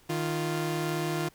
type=tone pair together; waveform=sawtooth; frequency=155.19 / 348.4 Hz; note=D#3 / F4; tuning=-4 / -4 cents; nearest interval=octave + major second; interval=1400 cents; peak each=-27 dBFS; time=0.09-1.29 s; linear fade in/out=10 ms; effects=pink hiss -60 dBFS RMS until 1.34 s